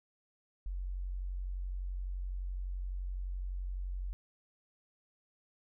sine tone, 45.88 Hz, F#1, 14 cents flat, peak -35 dBFS, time 0.66-4.13 s, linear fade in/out 0 ms, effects none

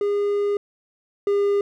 triangle tone pair in turn, 407.8 / 404 Hz, G#4 / G#4, -32 / -48 cents, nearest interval unison, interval 16 cents, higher first, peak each -17 / -15 dBFS, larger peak second, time 0.01-0.57 / 1.27-1.61 s, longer first, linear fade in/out 2 ms, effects none

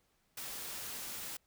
white noise, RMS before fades -43 dBFS, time 0.37-1.37 s, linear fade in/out 5 ms, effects pink hiss -75 dBFS RMS until 1.46 s

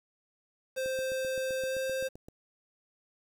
square tone with pitch glide, 523.3 to 526.9 Hz, C5 to C5, 0 to +12 cents, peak -31 dBFS, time 0.76-2.09 s, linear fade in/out 20 ms, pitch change +12 cents, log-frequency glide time 1.66-1.75 s
click train, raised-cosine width 2 ms, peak -33 dBFS, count 12, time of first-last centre 0.86-2.285 s, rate 7.72 Hz
effects 9-bit

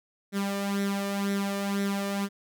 sawtooth tone with flanger, 199.1 Hz, G3, 27 cents sharp, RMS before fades -29 dBFS, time 0.32-2.29 s, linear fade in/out 50 ms, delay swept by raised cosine 0.52 to 1.72 ms, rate 2 Hz, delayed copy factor +0.65, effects none

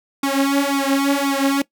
sawtooth tone with flanger, 277.2 Hz, C#4, in tune, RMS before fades -18 dBFS, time 0.23-1.62 s, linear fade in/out 5 ms, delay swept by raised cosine 0.84 to 4.54 ms, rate 1.9 Hz, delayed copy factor +1, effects noise-tail reverb RT60 0.1 s tail -20 dB re dry

